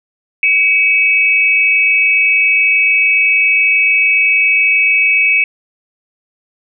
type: tone pair together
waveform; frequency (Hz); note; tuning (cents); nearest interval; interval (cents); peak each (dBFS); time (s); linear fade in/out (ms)
sine; 2263 / 2590; C#7 / E7; +35 / -31; major second; 234; -11; 0.43-5.44; 2
effects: none